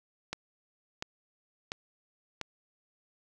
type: click train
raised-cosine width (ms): 0.2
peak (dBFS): -17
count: 4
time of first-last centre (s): 0.33-2.413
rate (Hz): 1.44
effects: none

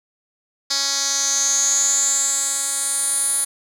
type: tone with band-pass filter sweep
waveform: 10% pulse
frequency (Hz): 277.2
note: C#4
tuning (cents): 0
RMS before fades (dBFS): -20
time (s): 0.7-3.45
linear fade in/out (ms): 10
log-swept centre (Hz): 5300 to 10000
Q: 8.6
effects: none

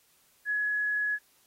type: tone with frequency modulation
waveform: sine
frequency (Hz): 1687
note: G#6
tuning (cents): +27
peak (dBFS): -26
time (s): 0.45-1.19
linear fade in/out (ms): 50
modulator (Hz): 30.4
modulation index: 0.27
effects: white hiss -65 dBFS RMS until 1.46 s + AAC 48 kbps

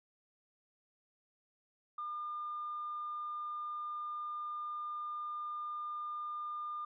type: tone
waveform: sine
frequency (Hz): 1206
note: D6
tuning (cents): +46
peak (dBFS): -37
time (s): 1.98-6.85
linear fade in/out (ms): 5
effects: tanh soft clip ceiling -33 dBFS

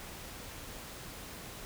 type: silence
effects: pink hiss -46 dBFS RMS until 1.65 s

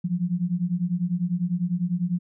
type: beating tone pair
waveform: sine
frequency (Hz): 170.7 / 180.7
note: F3 / F#3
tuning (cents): -39 / -41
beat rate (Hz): 10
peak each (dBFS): -26 / -25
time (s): 0.04-2.19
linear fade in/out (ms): 10
effects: none

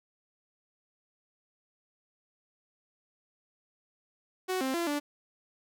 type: tone with pitch steps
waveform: sawtooth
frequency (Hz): 371.6 / 263.6 / 340.9 / 291.5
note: F#4 / C4 / F4 / D4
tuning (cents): +7 / +13 / -42 / -13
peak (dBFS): -25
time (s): 4.48-5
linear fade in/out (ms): 20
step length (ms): 130
effects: none

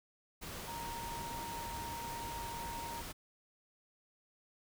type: tone in noise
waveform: sine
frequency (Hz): 932.3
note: A#5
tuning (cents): 0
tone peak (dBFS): -42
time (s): 0.67-3.02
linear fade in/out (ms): 20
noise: pink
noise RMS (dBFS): -45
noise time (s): 0.41-3.13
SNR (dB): 0
effects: none

